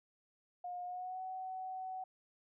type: tone with pitch glide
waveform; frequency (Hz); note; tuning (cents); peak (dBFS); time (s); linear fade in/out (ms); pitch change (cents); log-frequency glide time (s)
sine; 715 to 750.5; F5 to F#5; +41 to +24; -40; 0.64-2.04; 5; +83; 0.84-1.22
effects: none